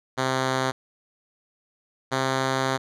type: tone pair in turn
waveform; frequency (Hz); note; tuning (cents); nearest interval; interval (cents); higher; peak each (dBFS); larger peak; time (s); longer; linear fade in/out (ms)
5% pulse; 131.1 / 132.39; C3 / C3; +4 / +21; unison; 17; second; -11; neither; 0.17-0.72 / 2.11-2.78; second; 20
effects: low-pass 7000 Hz 12 dB/octave